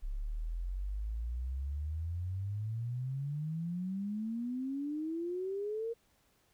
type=exponential sweep; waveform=sine; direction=up; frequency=33.3 to 468.5 Hz; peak=-34 dBFS; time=0.02-5.94 s; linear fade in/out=20 ms; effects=pink hiss -71 dBFS RMS until 6.53 s